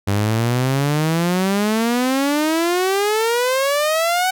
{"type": "exponential sweep", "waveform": "sawtooth", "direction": "up", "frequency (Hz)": [98, 757], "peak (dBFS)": -12, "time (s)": [0.07, 4.31], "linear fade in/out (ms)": 10, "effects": []}